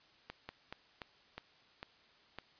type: slowing click train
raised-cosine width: 0.3 ms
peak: -27 dBFS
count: 7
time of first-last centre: 0.3-2.386 s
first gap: 190 ms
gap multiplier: 1.24
effects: white hiss -65 dBFS RMS until 2.59 s + resampled to 11025 Hz